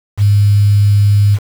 sine tone with quantisation, 102.1 Hz, G#2, 29 cents flat, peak -6 dBFS, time 0.17-1.39 s, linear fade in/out 50 ms, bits 5, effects none

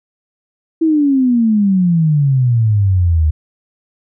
sine exponential sweep, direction down, 329.6 to 75.2 Hz, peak -9 dBFS, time 0.81-3.31 s, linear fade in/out 10 ms, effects none

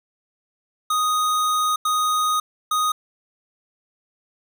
square tone bursts at uneven times, 1244.5 Hz, D#6, in tune, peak -19 dBFS, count 3, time 0.9-1.76 / 1.85-2.4 / 2.71-2.92 s, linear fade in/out 5 ms, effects none

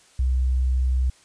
sine tone, 63.9 Hz, C2, 40 cents flat, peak -18 dBFS, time 0.19-1.1 s, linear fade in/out 5 ms, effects white hiss -55 dBFS RMS until 1.24 s + resampled to 22050 Hz

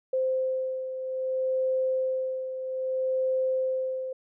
sine beating tone pair, 520 / 520.62 Hz, C5 / C5, -11 / -9 cents, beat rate 0.62 Hz, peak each -26 / -33 dBFS, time 0.13-4.13 s, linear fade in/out 5 ms, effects none

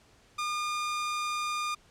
sawtooth tone, 1212 Hz, D#6, 46 cents flat, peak -26 dBFS, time 0.38-1.75 s, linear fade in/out 10 ms, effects pink hiss -61 dBFS RMS until 1.9 s + low-pass 8000 Hz 12 dB/octave

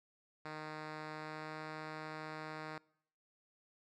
5% pulse tone with pitch glide, 154.5 to 155.57 Hz, D#3 to D#3, -12 to 0 cents, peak -32 dBFS, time 0.45-2.78 s, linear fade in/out 2 ms, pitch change +12 cents, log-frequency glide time 1.13-1.59 s, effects noise-tail reverb RT60 0.7 s tail -24 dB re dry + low-pass 4000 Hz 12 dB/octave

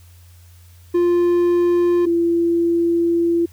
triangle / sine tone pair in turn, 349.2 / 339.3 Hz, F4 / F4, 0 / -50 cents, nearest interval unison, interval 50 cents, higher first, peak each -11 / -14 dBFS, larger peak first, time 0.94-2.06 / 2.06-3.46 s, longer second, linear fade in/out 10 ms, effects added 87 Hz sine -43 dBFS peak until 3.52 s + white hiss -54 dBFS RMS until 3.52 s

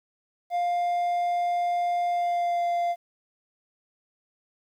triangle tone with pitch glide, 702 to 694.3 Hz, F5 to F5, +9 to -10 cents, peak -21 dBFS, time 0.5-2.96 s, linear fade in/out 50 ms, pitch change -19 cents, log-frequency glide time 2.09-2.63 s, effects 10-bit

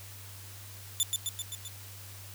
15% pulse tone with echo, 3520 Hz, A7, in tune, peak -17 dBFS, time 1-1.03 s, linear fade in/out 0 ms, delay 130 ms, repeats 5, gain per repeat -3 dB, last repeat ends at 1.68 s, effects added 98 Hz sine -47 dBFS peak until 2.34 s + white hiss -49 dBFS RMS until 2.34 s

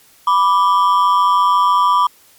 triangle ring-modulated tone, 1081 Hz, C#6, 44 cents flat, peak -5 dBFS, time 0.27-2.07 s, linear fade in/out 5 ms, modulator 93 Hz, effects white hiss -49 dBFS RMS until 2.38 s + MP3 96 kbps

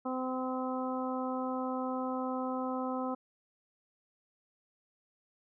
harmonic tone, 257.4 Hz, C4, 28 cents flat, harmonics 1 / 2 / 3 / 4 / 5, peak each -35 / -38 / -40 / -41 / -42 dBFS, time 0.05-3.15 s, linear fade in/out 10 ms, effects none

